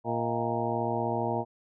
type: harmonic tone with a mistuned harmonic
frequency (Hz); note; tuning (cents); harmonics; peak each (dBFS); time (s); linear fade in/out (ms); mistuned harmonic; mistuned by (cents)
116.54; A#2; 0; 1 / 2 / 3 / 4 / 5 / 6 / 7 / 8; -35 / -35 / -35 / -35 / -35 / -35 / -35 / -35; 0.04-1.45; 50; 5; +120
effects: none